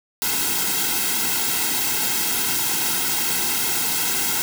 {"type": "noise with comb filter", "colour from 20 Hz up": "white", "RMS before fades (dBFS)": -22, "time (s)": [0.22, 4.42], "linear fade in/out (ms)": 0, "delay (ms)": 1.7, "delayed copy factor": -1, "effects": []}